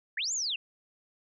sine linear two-way sweep, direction up then down, 1544 to 7390 to 2572 Hz, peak -29 dBFS, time 0.17-0.56 s, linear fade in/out 5 ms, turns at 0.33 s, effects none

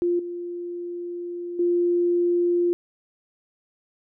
sine tone with level steps, 349.2 Hz, F4, in tune, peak -19 / -29 / -18 dBFS, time 0.02-2.73 s, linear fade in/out 0 ms, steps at 0.19 / 1.59 s, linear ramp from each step 5 ms, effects none

